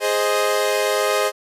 sawtooth chord, Ab major, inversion none, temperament equal, 415.3 / 523.3 / 622.3 Hz, Ab4 / C5 / Eb5, 0 / 0 / 0 cents, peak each -18 dBFS, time 0-1.32 s, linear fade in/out 50 ms, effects resampled to 32000 Hz

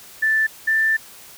sine tone pair in turn, 1762 / 1774.3 Hz, A6 / A6, +2 / +14 cents, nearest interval unison, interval 12 cents, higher second, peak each -15 dBFS, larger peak neither, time 0.22-0.47 / 0.67-0.97 s, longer second, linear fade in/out 10 ms, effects white hiss -43 dBFS RMS until 1.37 s

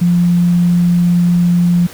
sine tone, 174.61 Hz, F3, in tune, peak -8 dBFS, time 0.01-1.87 s, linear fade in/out 10 ms, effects pink hiss -34 dBFS RMS until 1.93 s

